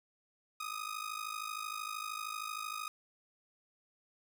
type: ring-modulated tone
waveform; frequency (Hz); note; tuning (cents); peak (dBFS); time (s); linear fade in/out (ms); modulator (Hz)
sawtooth; 1246; D#6; +2; -32; 0.6-2.88; 0; 26.5
effects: none